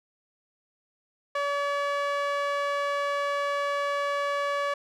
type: tone with band-pass filter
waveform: sawtooth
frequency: 570 Hz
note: C#5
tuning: 48 cents sharp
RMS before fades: -28 dBFS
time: 1.35-4.74 s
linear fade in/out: 5 ms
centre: 1200 Hz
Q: 1
effects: none